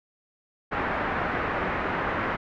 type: low-pass noise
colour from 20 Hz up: white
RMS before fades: -28 dBFS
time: 0.71-2.37 s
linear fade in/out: 20 ms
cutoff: 1800 Hz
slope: 24 dB/octave
effects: none